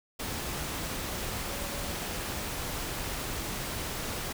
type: tone in noise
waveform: sine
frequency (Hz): 567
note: C#5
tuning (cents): +39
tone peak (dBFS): -43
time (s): 1.47-1.93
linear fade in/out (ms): 10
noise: pink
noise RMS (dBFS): -35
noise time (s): 0.19-4.33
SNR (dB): -11
effects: none